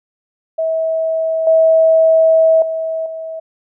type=tone with level steps; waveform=sine; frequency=646 Hz; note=E5; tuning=35 cents flat; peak=-14 / -7 / -17 / -23 dBFS; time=0.58-3.4 s; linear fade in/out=10 ms; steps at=1.47 / 2.62 / 3.06 s; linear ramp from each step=2 ms; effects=none